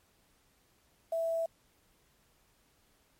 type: tone with quantisation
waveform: sine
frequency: 659.3 Hz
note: E5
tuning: in tune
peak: -29 dBFS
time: 1.12-1.46 s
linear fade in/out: 5 ms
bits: 9
effects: pink hiss -69 dBFS RMS until 3.19 s + MP3 64 kbps